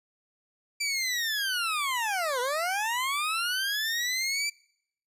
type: linear two-way sweep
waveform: 20% pulse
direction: down then up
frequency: 2349 to 477.4 to 2349 Hz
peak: -22 dBFS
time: 0.8-4.5 s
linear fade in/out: 10 ms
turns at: 2.4 s
effects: noise-tail reverb RT60 0.7 s tail -25 dB re dry + resampled to 32000 Hz